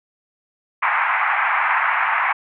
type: band-pass noise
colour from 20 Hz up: pink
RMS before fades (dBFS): -19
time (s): 0.82-2.33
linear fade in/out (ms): 10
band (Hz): 810 to 2300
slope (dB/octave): 48
effects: none